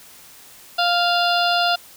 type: harmonic tone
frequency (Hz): 698.5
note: F5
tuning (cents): 0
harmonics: 1 / 2 / 4 / 5 / 6 / 7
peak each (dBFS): -19 / -22 / -25 / -26 / -27 / -27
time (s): 0.78-1.76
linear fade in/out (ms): 10
effects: white hiss -45 dBFS RMS until 1.96 s